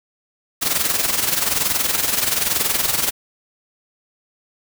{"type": "noise with amplitude modulation", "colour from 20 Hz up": "white", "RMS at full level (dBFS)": -17, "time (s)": [0.61, 3.11], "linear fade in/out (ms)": 20, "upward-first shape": "sine", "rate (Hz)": 21.1, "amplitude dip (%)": 65, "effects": []}